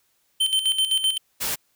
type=tone with tremolo; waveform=square; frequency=3095 Hz; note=G7; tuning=23 cents flat; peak=-18 dBFS; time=0.4-1.18 s; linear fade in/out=10 ms; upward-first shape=square; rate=7.8 Hz; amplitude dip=65%
type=noise; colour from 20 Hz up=white; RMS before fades=-26 dBFS; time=1.4-1.56 s; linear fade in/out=20 ms
effects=white hiss -67 dBFS RMS until 1.75 s